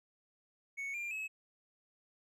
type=tone with pitch steps; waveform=triangle; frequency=2217 / 2390 / 2576 Hz; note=C#7 / D7 / E7; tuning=0 / +30 / -41 cents; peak=-36 dBFS; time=0.77-1.28 s; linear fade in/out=20 ms; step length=170 ms; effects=none